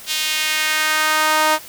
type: tone with high-pass filter sweep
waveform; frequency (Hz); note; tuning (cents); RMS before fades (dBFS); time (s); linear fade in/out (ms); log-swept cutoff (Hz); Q
sawtooth; 310; D#4; -6; -18; 0.06-1.59; 50; 3400 to 820; 1.5
effects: white hiss -38 dBFS RMS until 1.68 s